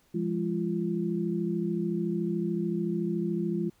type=tone cluster; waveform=sine; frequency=171.4 / 205.1 / 344.2 Hz; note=F3 / G#3 / F4; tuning=-32 / -21 / -25 cents; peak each=-31 dBFS; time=0.14-3.7 s; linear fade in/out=10 ms; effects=pink hiss -66 dBFS RMS until 3.8 s